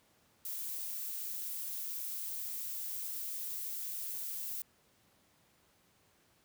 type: noise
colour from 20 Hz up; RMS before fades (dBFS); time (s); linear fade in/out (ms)
violet; -40; 0.45-4.62; 2
effects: pink hiss -69 dBFS RMS until 6.44 s + high-pass 80 Hz 12 dB/octave